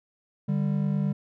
triangle tone pair together, 147.36 / 196.7 Hz, D3 / G3, +6 / +6 cents, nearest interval perfect fourth, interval 500 cents, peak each -24 dBFS, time 0.48-1.13 s, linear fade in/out 10 ms, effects none

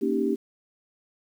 sine chord, Eb dominant seventh, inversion second, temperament equal, 233.1 / 277.2 / 311.1 / 392 Hz, Bb3 / Db4 / Eb4 / G4, 0 / 0 / 0 / 0 cents, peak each -28 / -28 / -29 / -26 dBFS, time 0.01-0.36 s, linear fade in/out 20 ms, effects 9-bit

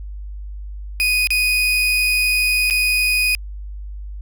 35% pulse tone with dropouts, 2489 Hz, D#7, in tune, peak -13 dBFS, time 1-3.35 s, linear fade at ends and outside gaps 0 ms, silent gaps 1.271-1.305 / 2.7-2.708 s, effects added 50 Hz sine -28 dBFS peak until 4.21 s

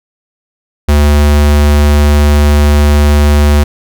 square tone, 73.42 Hz, D2, in tune, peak -5 dBFS, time 0.88-3.64 s, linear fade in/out 10 ms, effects none

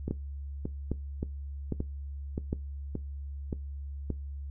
two click trains, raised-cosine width 3 ms, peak -19 / -17 dBFS, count 8 / 4, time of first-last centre 0.08-4.103 / 0.11-2.529 s, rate 1.74 / 1.24 Hz, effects noise-tail reverb RT60 0.2 s tail -19 dB re dry + added 70 Hz sine -36 dBFS peak until 4.5 s

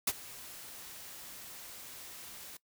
white noise with ADSR envelope, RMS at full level -28 dBFS, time 0.07-2.57 s, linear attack 6 ms, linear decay 43 ms, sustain -20 dB, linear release 5 ms, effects noise-tail reverb RT60 0.1 s tail -20 dB re dry

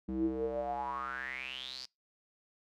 square tone with band-pass filter sweep, 64.6 Hz, C2, 21 cents flat, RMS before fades -37 dBFS, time 0.08-1.86 s, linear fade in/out 10 ms, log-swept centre 250 to 5000 Hz, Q 9.9, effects noise-tail reverb RT60 0.2 s tail -25 dB re dry

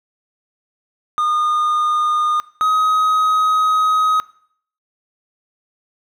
triangle tone pair in turn, 1222 / 1262.2 Hz, D#6 / D#6, -32 / +24 cents, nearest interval minor second, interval 56 cents, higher second, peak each -13 / -11 dBFS, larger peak second, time 1.18-2.4 / 2.61-4.2 s, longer second, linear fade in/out 0 ms, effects noise-tail reverb RT60 0.6 s tail -20 dB re dry

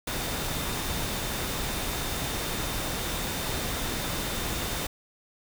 sine tone in noise, 3625 Hz, A#7, 49 cents flat, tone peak -42 dBFS, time 0.07-4.87 s, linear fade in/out 5 ms, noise pink, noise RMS -31 dBFS, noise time 0.07-4.87 s, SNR -14 dB, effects none

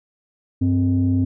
sine tone pair together, 97.64 / 261 Hz, G2 / C4, -6 / -4 cents, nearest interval octave + perfect fourth, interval 1702 cents, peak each -17 dBFS, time 0.61-1.25 s, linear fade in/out 10 ms, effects tanh soft clip ceiling -10 dBFS

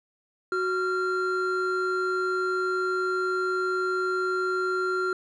triangle tone pair together, 370 / 1382.1 Hz, F#4 / F6, 0 / -18 cents, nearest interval octave + major seventh, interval 2282 cents, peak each -25 dBFS, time 0.52-5.13 s, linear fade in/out 2 ms, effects resampled to 22050 Hz

